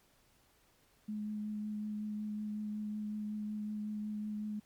sine tone with vibrato, 211.3 Hz, G#3, 30 cents sharp, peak -36 dBFS, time 1.08-4.6 s, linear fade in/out 10 ms, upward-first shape triangle, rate 5.4 Hz, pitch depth 14 cents each way, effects pink hiss -69 dBFS RMS until 4.65 s + MP3 96 kbps

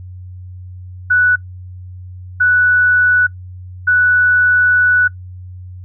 sine tone bursts at uneven times, 1480 Hz, F#6, in tune, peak -8 dBFS, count 3, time 1.1-1.36 / 2.4-3.27 / 3.87-5.08 s, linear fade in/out 10 ms, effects noise-tail reverb RT60 0.1 s tail -22 dB re dry + added 91 Hz sine -29 dBFS peak until 5.84 s

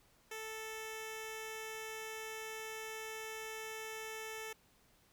10% pulse tone with notch filter, 440 Hz, A4, in tune, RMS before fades -45 dBFS, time 0.31-4.53 s, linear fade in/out 5 ms, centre 1100 Hz, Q 1.7, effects pink hiss -69 dBFS RMS until 5.12 s

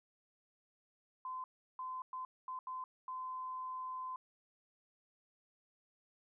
sine tone bursts at uneven times, 1027 Hz, C6, 33 cents flat, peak -40 dBFS, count 6, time 1.25-1.44 / 1.79-2.02 / 2.13-2.25 / 2.48-2.59 / 2.67-2.84 / 3.08-4.16 s, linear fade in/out 2 ms, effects none

